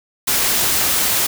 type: noise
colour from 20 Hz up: white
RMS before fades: -17 dBFS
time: 0.27-1.27 s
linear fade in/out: 10 ms
effects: none